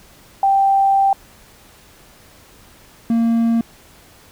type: tone pair in turn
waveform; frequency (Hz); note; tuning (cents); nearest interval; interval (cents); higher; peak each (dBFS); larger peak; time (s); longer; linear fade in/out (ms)
sine / triangle; 784 / 230.3; G5 / A#3; 0 / -21; octave + major sixth; 2121; first; -11; neither; 0.43-1.13 / 3.1-3.61; first; 2
effects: pink hiss -47 dBFS RMS until 4.31 s